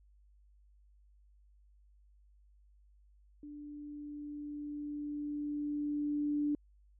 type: tone with level ramp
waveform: sine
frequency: 293.7 Hz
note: D4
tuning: in tune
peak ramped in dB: -45 to -29 dBFS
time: 3.43-6.55 s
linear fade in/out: 2 ms
effects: added 50 Hz sine -61 dBFS peak until 6.99 s